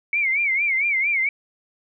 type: tone with vibrato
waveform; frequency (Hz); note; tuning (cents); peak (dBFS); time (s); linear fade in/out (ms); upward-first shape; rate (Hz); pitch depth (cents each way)
sine; 2227; C#7; +7; -18; 0.13-1.29; 2; sine; 4.4; 130
effects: none